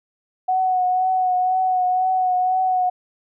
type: tone with vibrato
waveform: sine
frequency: 740 Hz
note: F#5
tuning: in tune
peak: -16 dBFS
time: 0.48-2.9 s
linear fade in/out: 10 ms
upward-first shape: triangle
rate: 2 Hz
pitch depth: 29 cents each way
effects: none